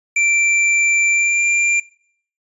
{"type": "tone with pitch glide", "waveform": "square", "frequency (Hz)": [2349, 2376], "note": ["D7", "D7"], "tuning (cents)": [0, 20], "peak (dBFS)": -14, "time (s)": [0.16, 1.8], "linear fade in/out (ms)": 5, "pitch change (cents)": 20, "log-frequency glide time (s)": [1.1, 1.42], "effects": ["noise-tail reverb RT60 0.6 s tail -22 dB re dry", "resampled to 24000 Hz"]}